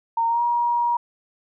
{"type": "tone with pitch glide", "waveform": "sine", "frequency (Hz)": [920, 951.9], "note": ["A#5", "A#5"], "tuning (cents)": [-23, 36], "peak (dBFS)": -18, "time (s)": [0.17, 0.97], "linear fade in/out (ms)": 5, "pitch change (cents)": 59, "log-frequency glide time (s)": [0.27, 0.42], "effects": []}